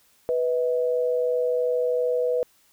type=tone pair together; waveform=sine; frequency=493.9 / 636.7 Hz; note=B4 / D#5; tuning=0 / +40 cents; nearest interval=major third; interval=440 cents; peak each=-21 / -29 dBFS; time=0.29-2.43 s; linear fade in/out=0 ms; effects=white hiss -61 dBFS RMS until 2.72 s